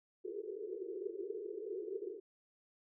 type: band-pass noise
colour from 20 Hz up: white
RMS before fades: -43 dBFS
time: 0.24-2.2 s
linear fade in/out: 20 ms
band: 360 to 440 Hz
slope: 96 dB/octave
effects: none